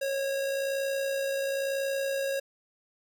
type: tone with amplitude modulation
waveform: square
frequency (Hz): 547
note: C#5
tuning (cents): -23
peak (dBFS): -27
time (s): 0.01-2.4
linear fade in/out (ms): 10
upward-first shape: sine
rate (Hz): 61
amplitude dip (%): 35
effects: none